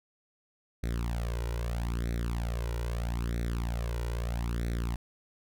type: tone with flanger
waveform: sawtooth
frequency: 58.27 Hz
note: A#1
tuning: in tune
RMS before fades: -32 dBFS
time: 0.83-4.96 s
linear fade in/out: 5 ms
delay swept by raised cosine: 0.5 to 2.1 ms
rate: 0.78 Hz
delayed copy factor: +0.85
effects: none